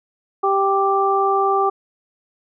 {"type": "harmonic tone", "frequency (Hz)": 392, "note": "G4", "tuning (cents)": 0, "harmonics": [1, 2, 3], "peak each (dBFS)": [-19, -19, -19], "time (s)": [0.43, 1.7], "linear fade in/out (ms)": 10, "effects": []}